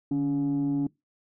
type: tone pair together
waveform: sine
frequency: 147.6 / 281.7 Hz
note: D3 / C#4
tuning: +9 / +28 cents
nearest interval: major seventh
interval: 1119 cents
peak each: -29 / -22 dBFS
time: 0.11-0.87 s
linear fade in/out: 5 ms
effects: noise-tail reverb RT60 0.2 s tail -23 dB re dry + tanh soft clip ceiling -21 dBFS